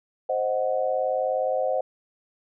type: chord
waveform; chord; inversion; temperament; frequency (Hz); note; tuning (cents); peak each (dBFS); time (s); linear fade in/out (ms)
sine; C diminished; none; equal; 523.3 / 622.3 / 740; C5 / Eb5 / Gb5; 0 / 0 / 0; -25 / -27 / -28; 0.29-1.81; 5
effects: none